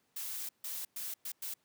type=noise bursts at uneven times; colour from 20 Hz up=blue; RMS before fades=-40 dBFS; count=5; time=0.16-0.49 / 0.64-0.85 / 0.96-1.14 / 1.25-1.32 / 1.42-1.54 s; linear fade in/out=5 ms; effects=pink hiss -75 dBFS RMS until 1.64 s + high-pass 150 Hz 12 dB/octave